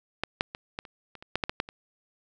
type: clicks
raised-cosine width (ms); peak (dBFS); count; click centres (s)
0.3; -11 / -8 / -20 / -17 / -29 / -28 / -28 / -10 / -10 / -14 / -10 / -25; 12; 0.236 / 0.409 / 0.549 / 0.789 / 0.852 / 1.153 / 1.225 / 1.356 / 1.438 / 1.495 / 1.601 / 1.689
effects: none